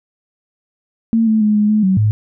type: tone with pitch steps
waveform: sine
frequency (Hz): 226.7 / 218.8 / 211.5 / 209.4 / 213.7 / 189.1 / 106.7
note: A#3 / A3 / G#3 / G#3 / G#3 / F#3 / G#2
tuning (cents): -48 / -9 / +32 / +15 / +50 / +38 / +47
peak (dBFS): -10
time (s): 1.13-2.11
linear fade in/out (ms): 0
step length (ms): 140
effects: none